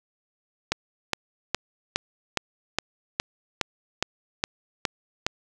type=click train; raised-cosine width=0.2 ms; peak=-5 dBFS; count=12; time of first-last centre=0.72-5.265 s; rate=2.42 Hz; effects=none